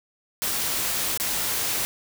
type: noise with dropouts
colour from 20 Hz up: white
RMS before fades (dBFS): -26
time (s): 0.42-1.85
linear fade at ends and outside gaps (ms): 0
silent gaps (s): 1.175-1.199
effects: none